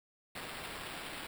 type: noise with sample-and-hold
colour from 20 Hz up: blue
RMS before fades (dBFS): -44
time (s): 0.35-1.27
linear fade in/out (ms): 5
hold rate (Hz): 6300
effects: none